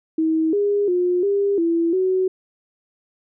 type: tone with pitch steps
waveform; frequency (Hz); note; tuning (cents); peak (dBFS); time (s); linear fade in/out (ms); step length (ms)
sine; 319.5 / 407.7 / 357.4 / 401.1 / 334.6 / 373.7; D#4 / G#4 / F4 / G4 / E4 / F#4; +46 / -32 / +40 / +40 / +26 / +17; -16; 0.18-2.28; 5; 350
effects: none

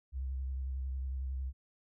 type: tone with vibrato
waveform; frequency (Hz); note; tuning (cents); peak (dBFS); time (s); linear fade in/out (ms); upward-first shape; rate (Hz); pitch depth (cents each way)
sine; 65.8; C2; +10; -34; 0.12-1.53; 50; sine; 11; 39
effects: none

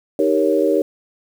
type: chord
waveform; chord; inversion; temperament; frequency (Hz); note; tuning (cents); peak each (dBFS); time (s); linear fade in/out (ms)
sine; Eb dominant seventh; none; equal; 311.1 / 392 / 466.2 / 554.4; Eb4 / G4 / Bb4 / Db5; 0 / 0 / 0 / 0; -19; 0.19-0.82; 2
effects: 7-bit

